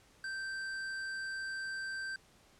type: tone with hard clipping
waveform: sine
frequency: 1562 Hz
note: G6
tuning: 7 cents flat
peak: -39 dBFS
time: 0.24-2.16 s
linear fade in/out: 2 ms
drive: 10 dB
effects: pink hiss -64 dBFS RMS until 2.59 s + low-pass 10000 Hz 12 dB/octave